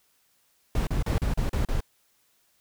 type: noise bursts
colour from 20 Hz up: brown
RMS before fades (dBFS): -25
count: 7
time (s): 0.75-1.806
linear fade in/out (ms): 2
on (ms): 120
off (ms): 36
effects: white hiss -67 dBFS RMS until 2.6 s